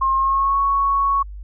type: tone with pitch glide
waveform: sine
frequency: 1069 to 1109.9 Hz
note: C6 to C#6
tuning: +37 to +2 cents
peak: -15 dBFS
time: 0.01-1.23 s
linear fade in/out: 10 ms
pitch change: +65 cents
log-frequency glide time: 0.16-0.59 s
effects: added 50 Hz sine -31 dBFS peak until 1.43 s